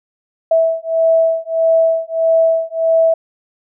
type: beating tone pair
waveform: sine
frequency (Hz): 653 / 654.6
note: E5 / E5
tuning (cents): -17 / -12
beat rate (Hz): 1.6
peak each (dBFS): -14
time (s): 0.51-3.14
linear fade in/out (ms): 5
effects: none